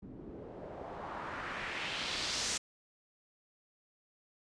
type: noise with low-pass filter sweep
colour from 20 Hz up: white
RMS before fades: -40 dBFS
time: 0.02-2.58 s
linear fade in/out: 10 ms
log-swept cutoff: 240 to 7000 Hz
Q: 1.8
effects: resampled to 22050 Hz